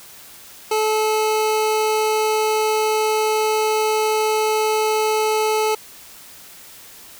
25% pulse tone, 432.9 Hz, A4, 28 cents flat, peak -13 dBFS, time 0.71-5.75 s, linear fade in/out 5 ms, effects white hiss -42 dBFS RMS until 7.19 s

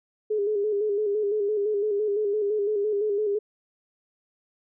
sine tone with vibrato, 415.3 Hz, G#4, in tune, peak -22 dBFS, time 0.3-3.39 s, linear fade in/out 10 ms, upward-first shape square, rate 5.9 Hz, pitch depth 50 cents each way, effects none

